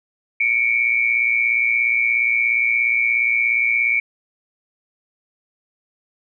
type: tone pair together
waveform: sine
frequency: 2222 / 2339 Hz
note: C#7 / D7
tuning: +4 / -8 cents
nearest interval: minor second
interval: 88 cents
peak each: -18 dBFS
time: 0.4-4 s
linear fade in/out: 5 ms
effects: none